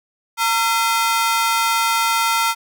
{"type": "ring-modulated tone", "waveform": "sawtooth", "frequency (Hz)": 1137, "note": "C#6", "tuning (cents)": 44, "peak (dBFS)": -9, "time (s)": [0.37, 2.55], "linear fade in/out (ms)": 50, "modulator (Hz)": 221, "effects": []}